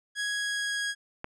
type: tone with pitch glide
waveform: sawtooth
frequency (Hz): 1661.2 to 1650.7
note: G#6 to G#6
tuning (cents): 0 to -11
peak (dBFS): -25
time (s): 0.15-0.95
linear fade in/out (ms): 50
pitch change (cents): -11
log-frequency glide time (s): 0.32-0.78
type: click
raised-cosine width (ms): 0.5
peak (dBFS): -20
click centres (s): 1.244
effects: resampled to 22050 Hz